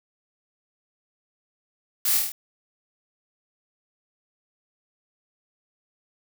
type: noise with echo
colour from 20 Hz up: blue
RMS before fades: -24 dBFS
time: 2.05-2.17 s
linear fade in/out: 2 ms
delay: 25 ms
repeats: 6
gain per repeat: -2 dB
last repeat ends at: 2.32 s
effects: none